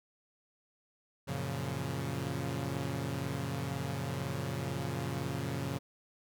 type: chord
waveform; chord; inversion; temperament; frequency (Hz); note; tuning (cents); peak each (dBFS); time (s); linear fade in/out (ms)
sawtooth; Gb major seventh; none; equal; 92.5 / 116.54 / 138.59 / 174.61; Gb2 / Bb2 / Db3 / F3; 0 / 0 / 0 / 0; -38 / -36 / -33 / -38; 1.27-5.79; 20
effects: none